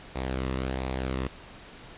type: tone with flanger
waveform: sawtooth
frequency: 65 Hz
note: C2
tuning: 11 cents flat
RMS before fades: -31 dBFS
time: 0.15-1.28 s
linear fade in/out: 10 ms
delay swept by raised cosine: 0.64 to 1.31 ms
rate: 1.4 Hz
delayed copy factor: -0.5
effects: pink hiss -47 dBFS RMS until 1.97 s + resampled to 8000 Hz